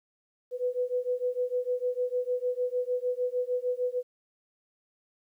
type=beating tone pair; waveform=sine; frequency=493.9 / 500.5 Hz; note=B4 / B4; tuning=0 / +23 cents; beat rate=6.6 Hz; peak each=-30 / -30 dBFS; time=0.51-4.03 s; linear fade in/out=50 ms; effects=11-bit